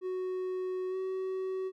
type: tone with pitch glide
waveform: triangle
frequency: 370 to 377.1 Hz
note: F#4 to F#4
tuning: 0 to +33 cents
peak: -30 dBFS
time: 0.01-1.72 s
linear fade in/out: 50 ms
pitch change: +33 cents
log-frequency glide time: 0.89-0.96 s
effects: none